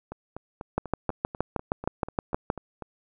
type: two click trains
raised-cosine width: 1 ms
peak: -10 / -22 dBFS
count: 12 / 12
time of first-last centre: 0.78-2.501 / 0.12-2.823 s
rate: 6.39 / 4.07 Hz
effects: none